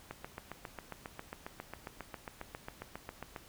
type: click train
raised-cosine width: 0.5 ms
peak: -26 dBFS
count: 25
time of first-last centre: 0.11-3.362 s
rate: 7.38 Hz
effects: pink hiss -57 dBFS RMS until 3.48 s